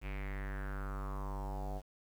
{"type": "tone with low-pass filter sweep", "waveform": "square", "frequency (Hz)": 49, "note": "G1", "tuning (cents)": 0, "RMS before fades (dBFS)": -40, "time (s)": [0.01, 1.82], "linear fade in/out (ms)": 50, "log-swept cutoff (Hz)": [2500, 690], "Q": 5.1, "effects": ["10-bit"]}